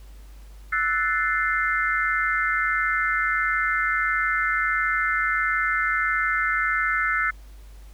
sine chord, F# half-diminished seventh, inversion third, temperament equal, 1318.5 / 1480 / 1760 / 2093 Hz, E6 / F#6 / A6 / C7, 0 / 0 / 0 / 0 cents, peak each -26 dBFS, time 0.72-7.31 s, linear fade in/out 10 ms, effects added 50 Hz sine -41 dBFS peak until 7.93 s + pink hiss -56 dBFS RMS until 7.93 s

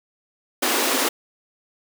pink high-pass noise, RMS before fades -21 dBFS, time 0.62-1.09 s, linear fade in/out 10 ms, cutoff 240 Hz, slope 96 dB/octave, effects none

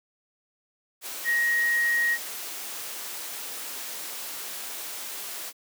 sine tone in noise, 1885 Hz, A#6, 19 cents sharp, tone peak -21 dBFS, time 1.24-2.18 s, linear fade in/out 50 ms, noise white, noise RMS -36 dBFS, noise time 1.01-5.53 s, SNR +12 dB, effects high-pass 300 Hz 12 dB/octave

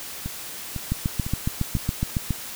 two click trains, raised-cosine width 5 ms, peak -17 / -10 dBFS, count 4 / 11, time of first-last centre 0.26-1.768 / 0.92-2.307 s, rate 1.99 / 7.21 Hz, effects white hiss -36 dBFS RMS until 2.55 s

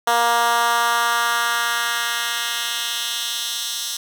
10% pulse tone with high-pass filter sweep, 235.2 Hz, A#3, 16 cents sharp, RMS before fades -21 dBFS, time 0.07-3.97 s, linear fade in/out 5 ms, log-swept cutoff 720 to 4500 Hz, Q 1.4, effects none

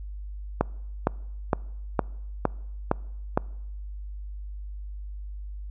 click train, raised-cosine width 1 ms, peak -6 dBFS, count 7, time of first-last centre 0.61-3.375 s, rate 2.17 Hz, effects noise-tail reverb RT60 0.9 s tail -25 dB re dry + added 50 Hz sine -34 dBFS peak until 5.7 s

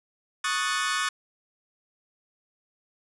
sawtooth chord, D# half-diminished seventh, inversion third, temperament equal, 1108.7 / 1244.5 / 1480 / 1760 Hz, C#6 / D#6 / F#6 / A6, 0 / 0 / 0 / 0 cents, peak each -27 dBFS, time 0.44-1.09 s, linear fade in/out 5 ms, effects resampled to 24000 Hz

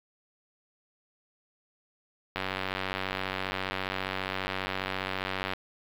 click train, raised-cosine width 0.3 ms, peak -14 dBFS, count 302, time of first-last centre 2.36-5.535 s, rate 94.8 Hz, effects low-pass 4000 Hz 12 dB/octave + 7-bit

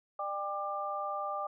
sine tone cluster, 599 / 796 / 1190 Hz, D5 / G5 / D6, +34 / +26 / +22 cents, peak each -39 / -38 / -36 dBFS, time 0.19-1.47 s, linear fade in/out 5 ms, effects none

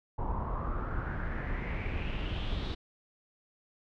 brown noise with low-pass filter sweep, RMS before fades -34 dBFS, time 0.18-2.75 s, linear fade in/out 10 ms, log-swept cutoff 900 to 3900 Hz, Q 4.8, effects none

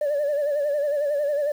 sine tone with vibrato, 581 Hz, D5, 19 cents flat, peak -19 dBFS, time 0.01-1.52 s, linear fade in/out 5 ms, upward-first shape sine, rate 11 Hz, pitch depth 68 cents each way, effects tanh soft clip ceiling -18 dBFS + 8-bit

